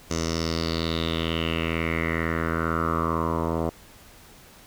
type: tone with low-pass filter sweep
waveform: 10% pulse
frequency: 82.2 Hz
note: E2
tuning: 4 cents flat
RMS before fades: -26 dBFS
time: 0.1-3.7 s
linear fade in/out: 10 ms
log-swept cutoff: 6400 to 790 Hz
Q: 5.2
effects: pink hiss -50 dBFS RMS until 4.66 s